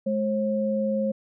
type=tone pair together; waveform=sine; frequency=211.7 / 538 Hz; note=G#3 / C5; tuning=+33 / +48 cents; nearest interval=octave + major third; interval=1615 cents; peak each=-25 dBFS; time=0.06-1.12 s; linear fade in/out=10 ms; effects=none